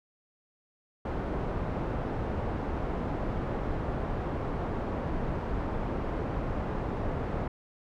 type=low-pass noise; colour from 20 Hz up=pink; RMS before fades=-32 dBFS; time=1.05-7.48 s; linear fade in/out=5 ms; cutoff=960 Hz; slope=12 dB/octave; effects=none